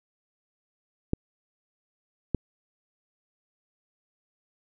clicks, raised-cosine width 3 ms, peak -11 dBFS, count 2, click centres 1.134 / 2.347 s, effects none

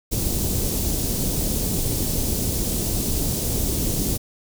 pink band-stop noise, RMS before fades -23 dBFS, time 0.11-4.18 s, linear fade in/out 20 ms, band 380 to 6100 Hz, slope 12 dB/octave, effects none

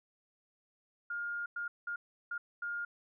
sine tone bursts at uneven times, 1415 Hz, F6, 22 cents sharp, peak -35 dBFS, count 5, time 1.1-1.46 / 1.56-1.68 / 1.87-1.96 / 2.31-2.38 / 2.62-2.85 s, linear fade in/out 5 ms, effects none

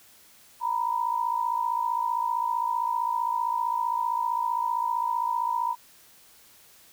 sine tone pair together, 932.4 / 987.8 Hz, A#5 / B5, 0 / 0 cents, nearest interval minor second, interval 100 cents, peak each -27 dBFS, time 0.6-5.76 s, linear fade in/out 50 ms, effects white hiss -55 dBFS RMS until 6.92 s

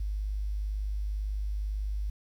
sine tone, 51 Hz, G#1, 31 cents flat, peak -29 dBFS, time 0-2.1 s, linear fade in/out 5 ms, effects 10-bit

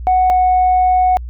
sine tone pair in turn, 740 / 736.4 Hz, F#5 / F#5, 0 / -8 cents, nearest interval unison, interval 8 cents, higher first, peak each -8 dBFS, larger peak neither, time 0.07-0.3 / 0.3-1.17 s, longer second, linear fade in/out 0 ms, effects tanh soft clip ceiling -6 dBFS + added 60 Hz sine -24 dBFS peak until 1.29 s

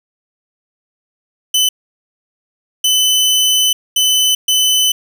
sawtooth tone bursts at uneven times, 3020 Hz, F#7, 35 cents sharp, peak -7 dBFS, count 4, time 1.54-1.69 / 2.84-3.73 / 3.96-4.35 / 4.48-4.92 s, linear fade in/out 5 ms, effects none

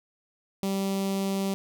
sawtooth tone with notch filter, 194.9 Hz, G3, 10 cents flat, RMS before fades -28 dBFS, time 0.63-1.54 s, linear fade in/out 0 ms, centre 1600 Hz, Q 0.97, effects none

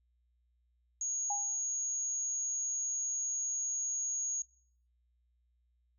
sine tone, 6645 Hz, G#8, in tune, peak -33 dBFS, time 1.01-4.42 s, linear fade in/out 2 ms
sine tone with exponential decay, 812 Hz, G#5, 39 cents flat, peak -32 dBFS, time 1.3-1.62 s, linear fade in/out 5 ms, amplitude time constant 68 ms
effects noise-tail reverb RT60 0.5 s tail -19 dB re dry + added 60 Hz sine -70 dBFS peak until 5.98 s

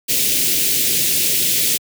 white band-stop noise, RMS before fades -17 dBFS, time 0.08-1.78 s, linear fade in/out 20 ms, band 470 to 2300 Hz, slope 24 dB/octave, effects high-pass 100 Hz 12 dB/octave

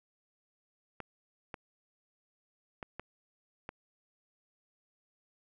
clicks, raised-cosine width 0.5 ms, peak -25 dBFS, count 5, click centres 1.003 / 1.542 / 2.828 / 2.996 / 3.691 s, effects none

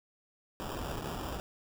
pink noise with sample-and-hold, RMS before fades -38 dBFS, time 0.6-1.4 s, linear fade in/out 0 ms, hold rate 2100 Hz, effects none

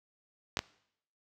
clicks, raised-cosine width 0.2 ms, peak -12 dBFS, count 2, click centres 0.571 / 0.591 s, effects noise-tail reverb RT60 0.7 s tail -21 dB re dry + high-pass 60 Hz 12 dB/octave

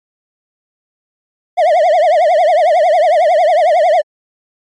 triangle tone with vibrato, 659.3 Hz, E5, in tune, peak -5 dBFS, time 1.57-4.02 s, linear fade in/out 20 ms, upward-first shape triangle, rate 11 Hz, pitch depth 230 cents each way, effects MP3 48 kbps

